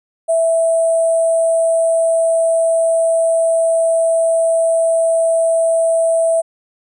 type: tone with sample-and-hold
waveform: sine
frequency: 659.3 Hz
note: E5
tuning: in tune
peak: -11 dBFS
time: 0.28-6.42 s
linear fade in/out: 20 ms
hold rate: 8820 Hz
effects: resampled to 24000 Hz